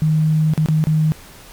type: tone with dropouts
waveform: sine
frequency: 155.8 Hz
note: D#3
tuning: 3 cents sharp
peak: -12 dBFS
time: 0.02-1.12 s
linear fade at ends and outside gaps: 0 ms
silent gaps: 0.536-0.577 / 0.66-0.686 / 0.84-0.87 s
effects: pink hiss -41 dBFS RMS until 1.52 s + MP3 96 kbps